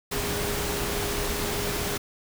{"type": "tone in noise", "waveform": "sine", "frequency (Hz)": 408.9, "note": "G#4", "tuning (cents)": -27, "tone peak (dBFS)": -33, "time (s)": [0.11, 1.98], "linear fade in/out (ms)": 10, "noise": "pink", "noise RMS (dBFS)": -29, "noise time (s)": [0.11, 1.98], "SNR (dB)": -7, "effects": []}